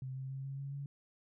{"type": "tone with pitch steps", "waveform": "sine", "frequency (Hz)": [130.81, 132.71, 134.64, 136.6, 138.59, 140.6], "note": ["C3", "C3", "C3", "C#3", "C#3", "C#3"], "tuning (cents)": [0, 25, 50, -25, 0, 25], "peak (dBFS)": -39, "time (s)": [0.02, 0.86], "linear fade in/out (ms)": 2, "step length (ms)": 140, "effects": []}